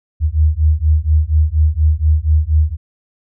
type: beating tone pair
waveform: sine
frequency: 75.3 / 79.5 Hz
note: D2 / D#2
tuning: +44 / +38 cents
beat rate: 4.2 Hz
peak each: -13 dBFS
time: 0.2-2.77 s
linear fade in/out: 50 ms
effects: none